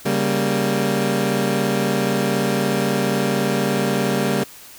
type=chord; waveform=20% pulse; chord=G diminished; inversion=second; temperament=equal; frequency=138.59 / 196 / 233.1 Hz; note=Db3 / G3 / Bb3; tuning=0 / 0 / 0 cents; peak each=-19 / -16 / -18 dBFS; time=0.05-4.44 s; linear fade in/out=10 ms; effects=white hiss -42 dBFS RMS until 4.78 s